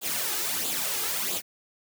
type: noise with flanger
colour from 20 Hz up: white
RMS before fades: -29 dBFS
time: 0.01-1.42 s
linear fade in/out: 50 ms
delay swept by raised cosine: 0.26 to 2.46 ms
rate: 1.5 Hz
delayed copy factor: +0.6
effects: high-pass 150 Hz 12 dB/octave